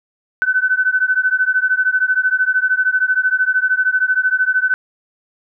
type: beating tone pair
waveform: sine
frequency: 1506 / 1519 Hz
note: F#6 / F#6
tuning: +30 / +45 cents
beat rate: 13 Hz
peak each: -16 dBFS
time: 0.42-4.74 s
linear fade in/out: 0 ms
effects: none